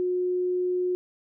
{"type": "tone", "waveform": "sine", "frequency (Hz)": 361.9, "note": "F#4", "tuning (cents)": -38, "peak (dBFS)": -23, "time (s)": [0, 0.95], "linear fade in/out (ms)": 0, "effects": []}